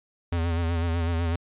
square tone with vibrato, 84 Hz, E2, 33 cents sharp, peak -24 dBFS, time 0.32-1.36 s, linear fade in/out 5 ms, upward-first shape sine, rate 8 Hz, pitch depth 51 cents each way, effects resampled to 8000 Hz

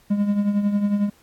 triangle tone with tremolo, 204.2 Hz, G#3, 29 cents flat, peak -13 dBFS, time 0.1-1.1 s, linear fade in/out 10 ms, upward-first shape triangle, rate 11 Hz, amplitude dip 65%, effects pink hiss -57 dBFS RMS until 1.22 s + AAC 64 kbps

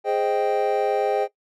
triangle chord, Ab major seventh, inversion none, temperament equal, 415.3 / 523.3 / 622.3 / 784 Hz, Ab4 / C5 / Eb5 / G5, 0 / 0 / 0 / 0 cents, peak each -22 / -24 / -25 / -22 dBFS, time 0.04-1.28 s, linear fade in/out 50 ms, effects noise-tail reverb RT60 0.1 s tail -17 dB re dry

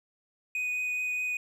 triangle tone with vibrato, 2489 Hz, D#7, in tune, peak -27 dBFS, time 0.55-1.37 s, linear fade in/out 2 ms, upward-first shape triangle, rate 4.8 Hz, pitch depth 9 cents each way, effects none

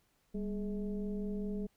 sine tone with frequency modulation, 198.6 Hz, G3, 23 cents sharp, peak -34 dBFS, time 0.34-1.67 s, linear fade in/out 10 ms, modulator 221 Hz, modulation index 0.9, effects pink hiss -74 dBFS RMS until 1.76 s

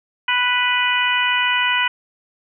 harmonic tone, 493.9 Hz, B4, in tune, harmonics 2 / 3 / 4 / 5 / 6, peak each -22 / -22 / -22 / -22 / -22 dBFS, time 0.28-1.88 s, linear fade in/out 5 ms, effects none

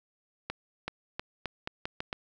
accelerating click train, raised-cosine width 0.3 ms, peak -17 dBFS, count 8, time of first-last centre 0.5-2.129 s, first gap 380 ms, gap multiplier 0.83, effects none

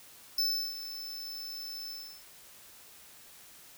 square tone with ADSR envelope, 5274 Hz, E8, in tune, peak -26 dBFS, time 0.38-2.25 s, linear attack 4 ms, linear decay 350 ms, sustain -13 dB, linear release 350 ms, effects white hiss -54 dBFS RMS until 3.77 s

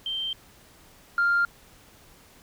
sine tone pair in turn, 3136 / 1396.9 Hz, G7 / F6, 0 / 0 cents, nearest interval octave + major second, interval 1400 cents, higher first, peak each -27 / -18 dBFS, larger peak second, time 0.06-0.33 / 1.18-1.45 s, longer neither, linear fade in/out 2 ms, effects tanh soft clip ceiling -16 dBFS + pink hiss -54 dBFS RMS until 2.42 s

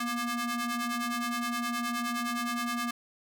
sawtooth ring-modulated tone, 474.8 Hz, A#4, 32 cents sharp, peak -23 dBFS, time 0-2.91 s, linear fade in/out 5 ms, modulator 717 Hz, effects none

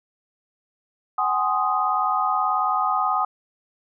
sine chord, Ab dominant seventh, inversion third, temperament equal with one note detuned, 752.1 / 830.6 / 1046.5 / 1244.5 Hz, Gb5 / Ab5 / C6 / Eb6, +28 / 0 / 0 / 0 cents, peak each -25 / -26 / -28 / -22 dBFS, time 1.18-3.25 s, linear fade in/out 5 ms, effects none

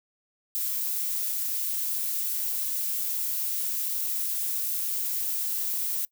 violet noise, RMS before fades -29 dBFS, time 0.55-6.05 s, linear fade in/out 0 ms, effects noise-tail reverb RT60 0.1 s tail -23 dB re dry

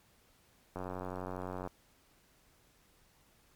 click train, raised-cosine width 1 ms, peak -26 dBFS, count 85, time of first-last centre 0.76-1.674 s, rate 91.9 Hz, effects pink hiss -67 dBFS RMS until 3.55 s + MP3 96 kbps

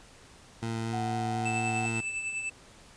20% pulse tone with vibrato, 113.7 Hz, A#2, 43 cents flat, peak -26 dBFS, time 0.62-2.01 s, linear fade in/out 10 ms, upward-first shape sine, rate 4.2 Hz, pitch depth 9 cents each way
sine tone with pitch glide, 740 to 749 Hz, F#5 to F#5, 0 to +21 cents, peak -32 dBFS, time 0.93-1.86 s, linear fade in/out 5 ms, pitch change +21 cents, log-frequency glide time 1.22-1.73 s
square tone with tremolo, 2637 Hz, E7, in tune, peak -30 dBFS, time 1.45-2.5 s, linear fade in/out 10 ms, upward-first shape triangle, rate 10 Hz, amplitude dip 55%
effects pink hiss -54 dBFS RMS until 2.96 s + resampled to 22050 Hz

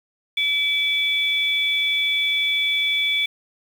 sine tone pair together, 2300 / 3446 Hz, D7 / A7, -37 / -37 cents, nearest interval perfect fifth, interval 700 cents, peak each -21 dBFS, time 0.37-3.26 s, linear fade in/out 5 ms, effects 7-bit

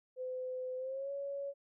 sine tone with pitch glide, 510 to 559.4 Hz, C5 to C#5, -44 to +16 cents, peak -37 dBFS, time 0.16-1.54 s, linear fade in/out 50 ms, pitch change +160 cents, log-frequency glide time 0.77-1.11 s, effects none

